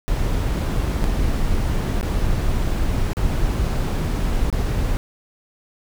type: noise with dropouts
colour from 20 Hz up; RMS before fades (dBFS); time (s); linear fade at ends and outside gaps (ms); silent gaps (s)
brown; -20; 0.08-4.97; 0; 1.037-1.041 / 2.011-2.029 / 3.133-3.169 / 4.501-4.527
effects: none